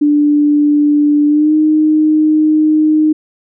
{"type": "tone with pitch glide", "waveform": "sine", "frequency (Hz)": [294.3, 308.4], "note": ["D4", "D#4"], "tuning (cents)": [4, -15], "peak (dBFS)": -7, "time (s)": [0.01, 3.13], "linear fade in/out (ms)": 10, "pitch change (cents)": 81, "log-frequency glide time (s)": [1.27, 1.54], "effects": []}